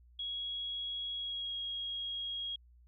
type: tone with pitch glide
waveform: sine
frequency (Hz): 3322 to 3284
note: G#7 to G#7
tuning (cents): 0 to -20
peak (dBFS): -36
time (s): 0.19-2.56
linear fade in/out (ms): 5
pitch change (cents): -20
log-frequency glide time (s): 1.15-1.56
effects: added 60 Hz sine -58 dBFS peak until 2.87 s